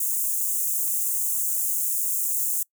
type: high-pass noise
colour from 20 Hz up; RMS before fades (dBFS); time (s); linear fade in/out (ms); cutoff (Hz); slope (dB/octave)
white; -25; 0-2.63; 5; 6800; 48
effects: noise-tail reverb RT60 0.1 s tail -24 dB re dry